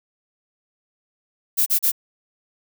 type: noise bursts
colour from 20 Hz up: violet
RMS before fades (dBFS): -18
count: 3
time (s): 1.57-1.919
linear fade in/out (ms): 20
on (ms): 93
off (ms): 35
effects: none